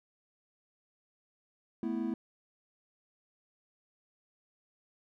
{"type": "chord", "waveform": "triangle", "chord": "A suspended second", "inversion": "none", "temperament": "equal", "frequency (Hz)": [220, 246.9, 329.6], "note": ["A3", "B3", "E4"], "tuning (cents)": [0, 0, 0], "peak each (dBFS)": -34, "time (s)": [1.83, 2.14], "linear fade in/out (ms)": 2, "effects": []}